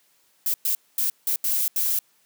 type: noise bursts at uneven times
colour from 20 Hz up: violet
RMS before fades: -23 dBFS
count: 6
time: 0.46-0.54 / 0.65-0.75 / 0.98-1.1 / 1.27-1.36 / 1.44-1.68 / 1.76-1.99 s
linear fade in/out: 2 ms
effects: white hiss -63 dBFS RMS until 2.25 s + high-pass 150 Hz 12 dB/octave